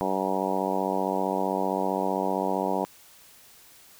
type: harmonic tone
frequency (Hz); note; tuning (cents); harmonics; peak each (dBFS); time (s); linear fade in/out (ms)
95.4; G2; -47; 2 / 3 / 4 / 5 / 6 / 7 / 8 / 9 / 10; -33 / -33 / -33 / -33 / -33 / -33 / -33 / -33 / -33; 0.01-2.85; 0
effects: white hiss -53 dBFS RMS until 3.99 s